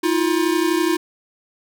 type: tone pair together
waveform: square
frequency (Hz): 320 / 352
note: D#4 / F4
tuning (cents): +49 / +14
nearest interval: major second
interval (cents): 165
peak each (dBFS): -20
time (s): 0.03-0.97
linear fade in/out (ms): 10
effects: none